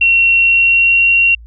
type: tone with pitch glide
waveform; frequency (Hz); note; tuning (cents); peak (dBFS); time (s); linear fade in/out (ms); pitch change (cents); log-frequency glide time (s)
sine; 2730 to 2747; F7 to F7; -40 to -29; -7; 0.01-1.35; 5; +11; 0.35-1.08
effects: added 57 Hz sine -33 dBFS peak until 1.46 s